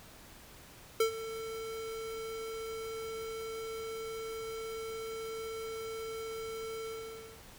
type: tone with ADSR envelope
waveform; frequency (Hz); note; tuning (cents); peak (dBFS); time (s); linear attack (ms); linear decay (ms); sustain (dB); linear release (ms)
square; 447.3; A4; +28; -24; 1-7.43; 4; 100; -15; 570
effects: pink hiss -54 dBFS RMS until 7.58 s